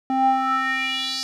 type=tone with band-pass filter sweep; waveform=square; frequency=263.3 Hz; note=C4; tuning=11 cents sharp; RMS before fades=-22 dBFS; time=0.1-1.23 s; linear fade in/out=0 ms; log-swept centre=570 to 5100 Hz; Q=4.3; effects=none